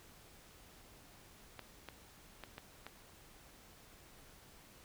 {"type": "clicks", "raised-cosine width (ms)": 0.3, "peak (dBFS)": -30, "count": 5, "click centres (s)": [1.593, 1.887, 2.437, 2.581, 2.866], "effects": ["pink hiss -60 dBFS RMS until 4.84 s"]}